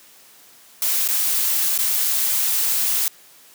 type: noise with dropouts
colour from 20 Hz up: blue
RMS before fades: -20 dBFS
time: 0.82-3.08 s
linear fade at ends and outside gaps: 1 ms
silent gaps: 1.078-1.086 / 1.778-1.788 s
effects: white hiss -49 dBFS RMS until 3.54 s + high-pass 150 Hz 12 dB/octave